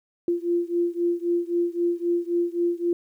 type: beating tone pair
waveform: sine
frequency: 344.2 / 348 Hz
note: F4 / F4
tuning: -25 / -6 cents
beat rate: 3.8 Hz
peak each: -24 / -25 dBFS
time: 0.28-2.93 s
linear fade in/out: 2 ms
effects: 10-bit